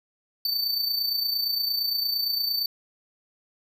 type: tone with amplitude modulation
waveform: square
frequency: 4557 Hz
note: C#8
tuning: 47 cents sharp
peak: -22 dBFS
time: 0.45-2.66 s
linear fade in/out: 2 ms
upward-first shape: sine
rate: 28.7 Hz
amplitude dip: 55%
effects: none